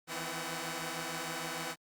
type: tone cluster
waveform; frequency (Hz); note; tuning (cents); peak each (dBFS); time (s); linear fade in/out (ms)
5% pulse; 160.6 / 167.1 / 255 / 755; E3 / E3 / C4 / F#5; -45 / +24 / -44 / +35; -31; 0.07-1.76; 50
effects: Opus 48 kbps